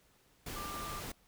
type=tone in noise; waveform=sine; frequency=1187 Hz; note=D6; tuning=18 cents sharp; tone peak=-42 dBFS; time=0.56-1 s; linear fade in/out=5 ms; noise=pink; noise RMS=-43 dBFS; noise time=0.46-1.12 s; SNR=-2 dB; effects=pink hiss -68 dBFS RMS until 1.27 s